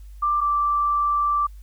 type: tone pair in turn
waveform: sine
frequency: 1182 / 1170.5 Hz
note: D6 / D6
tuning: +11 / -6 cents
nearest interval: unison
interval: 17 cents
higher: first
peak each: -18 dBFS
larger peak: neither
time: 0.22-0.41 / 0.41-1.47 s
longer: second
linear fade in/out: 10 ms
effects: added 50 Hz sine -38 dBFS peak until 1.62 s + white hiss -62 dBFS RMS until 1.62 s